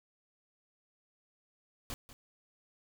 pink noise with echo, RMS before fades -40 dBFS, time 1.9-1.94 s, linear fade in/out 0 ms, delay 190 ms, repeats 1, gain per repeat -13 dB, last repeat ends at 2.13 s, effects none

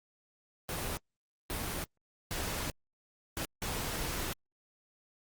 pink noise bursts at uneven times, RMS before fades -36 dBFS, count 5, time 0.69-0.97 / 1.5-1.84 / 2.31-2.7 / 3.37-3.45 / 3.62-4.33 s, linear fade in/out 0 ms, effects Opus 24 kbps

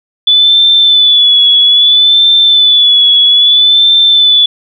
sine tone with vibrato, 3464 Hz, A7, 28 cents flat, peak -3 dBFS, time 0.27-4.46 s, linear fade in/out 5 ms, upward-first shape sine, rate 0.61 Hz, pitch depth 47 cents each way, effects none

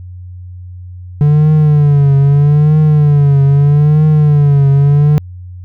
triangle tone with vibrato, 146 Hz, D3, 10 cents flat, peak -3 dBFS, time 1.21-5.18 s, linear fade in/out 0 ms, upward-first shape triangle, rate 0.79 Hz, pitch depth 100 cents each way, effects added 90 Hz sine -26 dBFS peak until 5.64 s

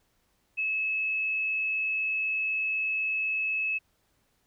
sine tone, 2592 Hz, E7, 30 cents flat, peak -26 dBFS, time 0.57-3.79 s, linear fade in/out 20 ms, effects pink hiss -71 dBFS RMS until 4.46 s

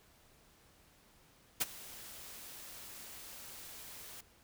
white noise with ADSR envelope, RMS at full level -30 dBFS, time 1.6-4.21 s, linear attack 16 ms, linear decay 27 ms, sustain -20 dB, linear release 6 ms, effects pink hiss -65 dBFS RMS until 4.43 s

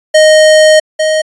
square tone pair in turn, 621 / 624.5 Hz, D#5 / D#5, -3 / +6 cents, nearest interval unison, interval 9 cents, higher second, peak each -3 / -9 dBFS, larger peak first, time 0.14-0.8 / 0.99-1.22 s, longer first, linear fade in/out 10 ms, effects resampled to 22050 Hz

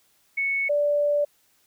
sine tone pair in turn, 2211 / 584 Hz, C#7 / D5, -5 / -10 cents, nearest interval octave + major seventh, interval 2305 cents, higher first, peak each -22 / -19 dBFS, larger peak second, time 0.37-0.69 / 0.69-1.25 s, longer second, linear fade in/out 10 ms, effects white hiss -64 dBFS RMS until 1.66 s

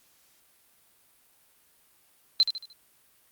sine tone with echo, 4092 Hz, C8, 39 cents flat, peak -16 dBFS, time 2.4-2.43 s, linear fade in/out 0 ms, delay 75 ms, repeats 4, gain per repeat -8 dB, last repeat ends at 2.73 s, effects white hiss -63 dBFS RMS until 3.31 s + Opus 48 kbps

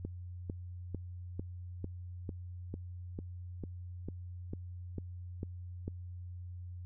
click train, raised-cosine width 3 ms, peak -26 dBFS, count 14, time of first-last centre 0.05-5.88 s, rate 2.23 Hz, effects added 89 Hz sine -42 dBFS peak until 6.85 s

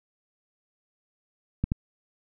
clicks, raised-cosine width 5 ms, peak -12 dBFS, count 2, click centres 1.64 / 1.719 s, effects none

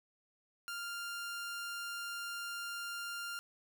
sawtooth tone, 1396.9 Hz, F6, in tune, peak -36 dBFS, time 0.68-3.39 s, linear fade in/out 0 ms, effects none

